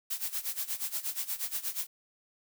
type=noise with tremolo; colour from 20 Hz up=blue; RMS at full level=-32 dBFS; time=0.1-1.87 s; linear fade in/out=10 ms; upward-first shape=sine; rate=8.4 Hz; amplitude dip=85%; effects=none